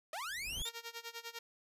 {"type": "linear sweep", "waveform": "sawtooth", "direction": "up", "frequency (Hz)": [585, 3746], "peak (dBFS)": -36, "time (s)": [0.13, 0.69], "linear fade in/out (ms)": 2}
{"type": "noise with exponential growth", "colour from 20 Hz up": "brown", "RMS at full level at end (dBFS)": -42, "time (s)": [0.16, 0.62], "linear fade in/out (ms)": 2, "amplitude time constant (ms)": 100}
{"type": "tone with tremolo", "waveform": "5% pulse", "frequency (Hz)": 464, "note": "A#4", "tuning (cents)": -8, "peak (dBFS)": -30, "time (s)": [0.65, 1.39], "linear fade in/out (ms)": 5, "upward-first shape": "sine", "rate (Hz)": 10, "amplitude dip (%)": 90}
{"effects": ["resampled to 32000 Hz"]}